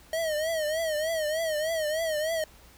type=tone with vibrato; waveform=square; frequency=630 Hz; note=D#5; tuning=21 cents sharp; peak=-27 dBFS; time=0.13-2.44 s; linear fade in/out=2 ms; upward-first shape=triangle; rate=3.3 Hz; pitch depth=110 cents each way; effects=added 60 Hz sine -56 dBFS peak until 2.77 s + pink hiss -55 dBFS RMS until 2.77 s